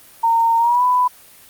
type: tone with pitch glide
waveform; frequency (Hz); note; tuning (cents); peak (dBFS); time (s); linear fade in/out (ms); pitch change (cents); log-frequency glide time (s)
sine; 918 to 995.3; A#5 to B5; -27 to +13; -12; 0.23-1.08; 10; +140; 0.58-0.83
effects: white hiss -45 dBFS RMS until 1.49 s + Opus 32 kbps